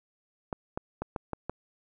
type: clicks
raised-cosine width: 1 ms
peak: -18 dBFS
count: 6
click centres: 0.528 / 0.775 / 1.02 / 1.162 / 1.333 / 1.496 s
effects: none